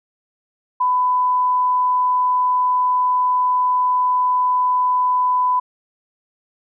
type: tone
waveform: sine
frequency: 1000 Hz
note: B5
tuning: 21 cents sharp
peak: -14 dBFS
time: 0.8-5.6 s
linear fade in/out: 10 ms
effects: none